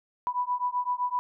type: beating tone pair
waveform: sine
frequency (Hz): 984 / 991.8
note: B5 / B5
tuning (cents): -7 / +7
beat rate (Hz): 7.8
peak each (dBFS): -29 / -29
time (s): 0.27-1.19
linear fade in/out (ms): 0
effects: none